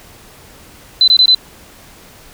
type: tone bursts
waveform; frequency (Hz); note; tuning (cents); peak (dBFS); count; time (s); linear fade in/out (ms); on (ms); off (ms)
sine; 4030; B7; +34; -5; 4; 1.01-1.348; 2; 68; 22
effects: pink hiss -41 dBFS RMS until 2.33 s